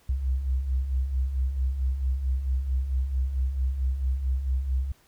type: beating tone pair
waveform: sine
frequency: 61.74 / 66.24 Hz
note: B1 / C2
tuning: 0 / +22 cents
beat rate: 4.5 Hz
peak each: -32 / -24 dBFS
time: 0.09-4.92 s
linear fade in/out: 5 ms
effects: pink hiss -61 dBFS RMS until 5.07 s